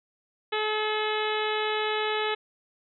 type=harmonic tone; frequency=428.8 Hz; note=A4; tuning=45 cents flat; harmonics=1 / 2 / 3 / 4 / 5 / 6 / 7 / 8 / 9; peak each=-29 / -32 / -34 / -35 / -36 / -37 / -37 / -38 / -39 dBFS; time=0.52-2.35 s; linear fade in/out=10 ms; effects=none